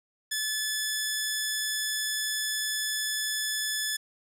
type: tone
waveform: 10% pulse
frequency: 1729 Hz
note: A6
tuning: 31 cents flat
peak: -19 dBFS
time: 0.31-3.97 s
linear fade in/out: 10 ms
effects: none